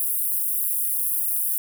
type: high-pass noise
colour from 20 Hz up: pink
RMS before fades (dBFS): -24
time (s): 0-1.58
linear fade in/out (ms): 0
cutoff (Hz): 10000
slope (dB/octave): 48
effects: none